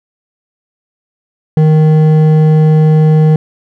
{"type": "tone with hard clipping", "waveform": "triangle", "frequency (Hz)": 155.56, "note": "D#3", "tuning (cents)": 0, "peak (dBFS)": -6, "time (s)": [1.57, 3.36], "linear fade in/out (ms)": 2, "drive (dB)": 12, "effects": []}